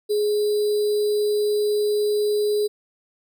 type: tone with sample-and-hold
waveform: sine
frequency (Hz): 418.1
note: G#4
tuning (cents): +12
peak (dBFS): -18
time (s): 0.09-2.68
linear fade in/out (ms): 20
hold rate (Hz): 4410
effects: none